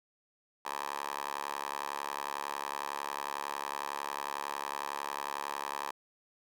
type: tone with high-pass filter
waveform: 10% pulse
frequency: 71 Hz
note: C#2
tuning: 42 cents sharp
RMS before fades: -38 dBFS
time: 0.65-5.91 s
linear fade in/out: 5 ms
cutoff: 860 Hz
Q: 2.9
effects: none